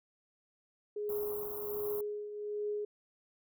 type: tone with tremolo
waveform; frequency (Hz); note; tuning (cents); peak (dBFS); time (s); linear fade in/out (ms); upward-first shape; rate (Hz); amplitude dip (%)
sine; 416.9; G#4; +7; -32; 0.96-2.85; 5; triangle; 1.3; 65
type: band-stop noise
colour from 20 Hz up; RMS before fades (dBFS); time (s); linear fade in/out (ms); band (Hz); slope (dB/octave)
white; -43; 1.09-2.01; 5; 1200 to 12000; 48
effects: none

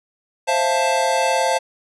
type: chord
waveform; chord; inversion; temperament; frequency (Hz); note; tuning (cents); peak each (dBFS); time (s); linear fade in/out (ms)
square; F major seventh; second; equal with one note detuned; 527.5 / 659.3 / 698.5 / 880; C5 / E5 / F5 / A5; +14 / 0 / 0 / 0; -22 / -25 / -24 / -21; 0.47-1.59; 20
effects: resampled to 24000 Hz

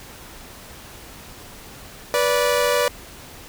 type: tone pair together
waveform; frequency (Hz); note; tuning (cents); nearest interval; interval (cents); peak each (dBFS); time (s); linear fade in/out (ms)
sawtooth; 490 / 582.7; B4 / D5; -14 / -14; minor third; 300; -16; 2.14-2.88; 0
effects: pink hiss -41 dBFS RMS until 3.48 s

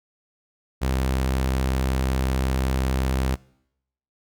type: tone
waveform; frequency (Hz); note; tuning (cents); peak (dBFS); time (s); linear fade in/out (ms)
sawtooth; 65.41; C2; 0; -17; 0.81-3.36; 20
effects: noise-tail reverb RT60 0.8 s tail -24 dB re dry

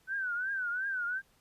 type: tone with vibrato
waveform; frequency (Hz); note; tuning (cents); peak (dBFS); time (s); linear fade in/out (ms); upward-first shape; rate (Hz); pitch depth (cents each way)
sine; 1507; F#6; +31; -31; 0.07-1.22; 50; triangle; 2.8; 140
effects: pink hiss -68 dBFS RMS until 1.4 s + resampled to 32000 Hz

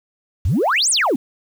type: exponential two-way sweep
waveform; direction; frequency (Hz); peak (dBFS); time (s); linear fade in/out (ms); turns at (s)
sine; up then down; 68.8 to 9956 to 222.9; -13; 0.45-1.16; 5; 0.9
effects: tanh soft clip ceiling -10 dBFS + 7-bit

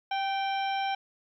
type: harmonic tone with a mistuned harmonic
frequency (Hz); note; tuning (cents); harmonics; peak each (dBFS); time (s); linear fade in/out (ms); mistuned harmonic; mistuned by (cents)
784; G5; 0; 1 / 2 / 3 / 4 / 5 / 7; -28 / -39 / -38 / -39 / -46 / -48; 0.11-0.95; 5; 2; -32
effects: 11-bit

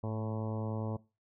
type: harmonic tone with a mistuned harmonic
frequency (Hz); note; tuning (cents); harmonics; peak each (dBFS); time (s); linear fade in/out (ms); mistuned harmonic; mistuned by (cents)
110; A2; 0; 1 / 2 / 3 / 4 / 5 / 6 / 7 / 8 / 9 / 10; -35 / -40 / -46 / -44 / -44 / -48 / -51 / -50 / -51 / -56; 0.03-0.97; 10; 1; -42
effects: noise-tail reverb RT60 0.3 s tail -21 dB re dry

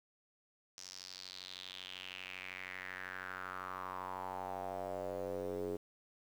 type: tone with band-pass filter sweep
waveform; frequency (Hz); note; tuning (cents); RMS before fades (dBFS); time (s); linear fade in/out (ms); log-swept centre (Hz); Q
square; 46.35; F#1; +4; -44; 0.77-5.77; 10; 5800 to 400; 4.4
effects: 10-bit

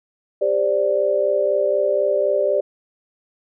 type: chord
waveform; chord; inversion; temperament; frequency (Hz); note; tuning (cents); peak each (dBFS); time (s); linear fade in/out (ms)
sine; G suspended fourth; none; equal with one note detuned; 398.2 / 523.3 / 587.3; G4 / C5 / D5; +27 / 0 / 0; -22 / -22 / -18; 0.41-2.61; 10
effects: none

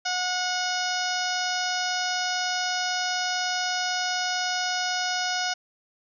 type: harmonic tone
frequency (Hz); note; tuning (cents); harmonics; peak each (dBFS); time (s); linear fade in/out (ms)
729; F#5; -26; 1 / 2 / 3 / 4 / 5 / 6 / 7 / 8 / 9; -30 / -30 / -37 / -35 / -37 / -38 / -31 / -37 / -40; 0.05-5.54; 10
effects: none

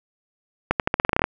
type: accelerating click train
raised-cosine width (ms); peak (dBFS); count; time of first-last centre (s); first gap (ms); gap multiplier
0.5; -3; 12; 0.71-1.241; 88; 0.87
effects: none

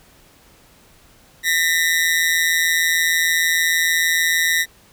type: ring-modulated tone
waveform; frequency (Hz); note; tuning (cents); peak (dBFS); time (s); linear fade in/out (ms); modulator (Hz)
sawtooth; 1900; A#6; +33; -9; 1.43-4.66; 50; 83.3
effects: pink hiss -51 dBFS RMS until 4.92 s

